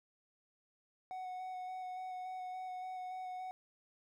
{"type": "tone with vibrato", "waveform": "triangle", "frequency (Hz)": 740, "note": "F#5", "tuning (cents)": 0, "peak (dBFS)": -39, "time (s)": [1.11, 3.51], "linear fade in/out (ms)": 0, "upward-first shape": "square", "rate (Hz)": 3.5, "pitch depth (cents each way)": 11, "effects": []}